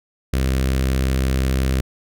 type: tone with notch filter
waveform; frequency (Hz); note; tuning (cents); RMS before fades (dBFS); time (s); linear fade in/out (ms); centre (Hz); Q
sawtooth; 65.6; C2; +5; -19; 0.33-1.81; 5; 870; 1.3
effects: none